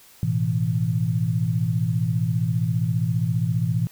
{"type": "chord", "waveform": "sine", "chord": "A suspended second", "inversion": "none", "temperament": "equal with one note detuned", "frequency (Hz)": [110, 124.98, 164.81], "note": ["A2", "B2", "E3"], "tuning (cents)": [0, 21, 0], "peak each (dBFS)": -24, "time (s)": [0.23, 3.87], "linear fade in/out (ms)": 0, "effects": ["white hiss -51 dBFS RMS until 3.91 s"]}